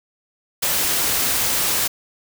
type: noise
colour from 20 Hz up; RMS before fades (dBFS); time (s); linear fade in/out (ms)
white; -20; 0.62-1.88; 10
effects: none